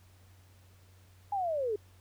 sine linear sweep, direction down, 830.6 to 398.7 Hz, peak -29 dBFS, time 1.32-1.76 s, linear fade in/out 5 ms, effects added 92 Hz sine -57 dBFS peak until 2 s + pink hiss -65 dBFS RMS until 2 s

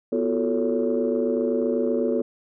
sine tone cluster, 246.1 / 343 / 370.9 / 443.8 / 560 Hz, B3 / F4 / F#4 / A4 / C#5, -6 / -31 / +4 / +15 / +18 cents, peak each -25 / -28 / -28 / -24 / -28 dBFS, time 0.12-2.22 s, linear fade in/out 5 ms, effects tanh soft clip ceiling -12 dBFS

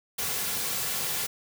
white noise with comb filter, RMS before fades -30 dBFS, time 0.18-1.27 s, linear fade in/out 10 ms, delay 3.2 ms, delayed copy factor -0.5, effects none

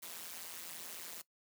white noise with amplitude modulation, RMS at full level -43 dBFS, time 0.02-1.22 s, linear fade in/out 10 ms, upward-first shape sine, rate 170 Hz, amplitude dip 95%, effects noise-tail reverb RT60 0.1 s tail -19 dB re dry + high-pass 150 Hz 12 dB/octave

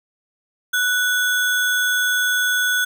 sine tone with sample-and-hold, 1480 Hz, F#6, in tune, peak -16 dBFS, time 0.73-2.85 s, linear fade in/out 10 ms, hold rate 4900 Hz, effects none

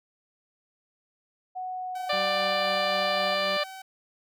sine tone with pitch glide, 740 to 730.7 Hz, F#5 to F#5, 0 to -22 cents, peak -31 dBFS, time 1.55-3.36 s, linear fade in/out 20 ms, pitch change -22 cents, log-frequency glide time 1.7-2.33 s
sawtooth tone, 763 Hz, G5, 47 cents flat, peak -36 dBFS, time 1.95-3.82 s, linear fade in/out 5 ms
harmonic tone, 591 Hz, D5, 11 cents sharp, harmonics 1 / 2 / 3 / 4 / 5 / 6 / 7 / 8, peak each -28 / -31 / -33 / -34 / -35 / -36 / -36 / -37 dBFS, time 2.09-3.64 s, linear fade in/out 10 ms
30% pulse tone with tremolo, 190.8 Hz, G3, 47 cents flat, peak -35 dBFS, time 2.13-3.57 s, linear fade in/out 0 ms, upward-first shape sine, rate 3.8 Hz, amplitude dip 35%
effects none

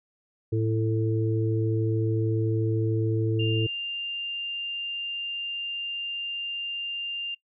harmonic tone, 110.8 Hz, A2, 13 cents sharp, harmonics 1 / 3 / 4, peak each -24 / -29 / -30 dBFS, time 0.52-3.67 s, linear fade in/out 10 ms
sine tone, 2795 Hz, F7, 1 cent sharp, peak -29 dBFS, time 3.39-7.35 s, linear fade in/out 10 ms
effects noise-tail reverb RT60 0.1 s tail -22 dB re dry

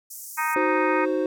white band-pass noise, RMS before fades -39 dBFS, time 0.1-0.55 s, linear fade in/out 10 ms, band 5700 to 16000 Hz, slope 48 dB/octave
harmonic tone, 311.1 Hz, D#4, in tune, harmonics 3 / 4 / 5 / 6 / 7 / 8, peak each -26 / -28 / -30 / -32 / -33 / -34 dBFS, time 0.37-1.06 s, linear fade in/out 20 ms
triangle chord, C diminished, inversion first, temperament equal, 311.1 / 370 / 523.3 Hz, Eb4 / Gb4 / C5, 0 / 0 / 0 cents, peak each -24 dBFS, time 0.56-1.26 s, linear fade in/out 2 ms
effects none

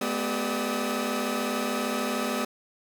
sawtooth tone cluster, 214.3 / 247.7 / 391.8 / 593 / 1281 Hz, A3 / B3 / G4 / D5 / E6, -45 / +5 / -1 / +17 / -50 cents, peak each -29 / -27 / -31 / -30 / -31 dBFS, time 0.01-2.45 s, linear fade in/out 5 ms, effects none

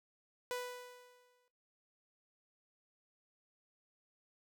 sawtooth tone with exponential decay, 494.5 Hz, B4, 2 cents sharp, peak -32 dBFS, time 0.51-1.48 s, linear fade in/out 0 ms, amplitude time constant 210 ms, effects noise-tail reverb RT60 0.3 s tail -18 dB re dry

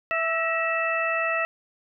harmonic tone with a mistuned harmonic, 659.3 Hz, E5, in tune, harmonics 1 / 2 / 3 / 4, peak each -28 / -28 / -28 / -28 dBFS, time 0.11-1.45 s, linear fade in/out 0 ms, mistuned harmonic 3, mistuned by -58 cents, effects none

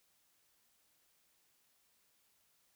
silence, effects white hiss -74 dBFS RMS until 2.75 s

